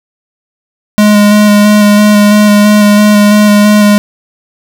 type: tone with vibrato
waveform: square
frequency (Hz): 208.1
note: G#3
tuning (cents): +4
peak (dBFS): -3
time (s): 0.98-3.98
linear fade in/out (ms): 0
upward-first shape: square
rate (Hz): 3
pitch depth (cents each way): 13
effects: none